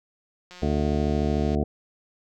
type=click train; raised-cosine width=0.2 ms; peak=-27 dBFS; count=188; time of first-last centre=0.51-1.549 s; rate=180 Hz
type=harmonic tone; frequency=73.42 Hz; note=D2; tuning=in tune; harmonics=1 / 2 / 3 / 4 / 5 / 6 / 8 / 9 / 10; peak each=-26 / -29 / -27 / -31 / -31 / -31 / -38 / -34 / -37 dBFS; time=0.62-1.64 s; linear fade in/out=5 ms
effects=none